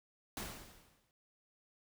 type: noise with exponential decay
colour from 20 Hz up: pink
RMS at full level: -40 dBFS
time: 0.37-1.11 s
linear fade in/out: 1 ms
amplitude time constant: 160 ms
effects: none